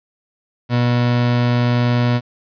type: tone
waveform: 30% pulse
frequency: 121.4 Hz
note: B2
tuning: 29 cents flat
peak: -11 dBFS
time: 0.69-2.21 s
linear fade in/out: 50 ms
effects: resampled to 11025 Hz + 8-bit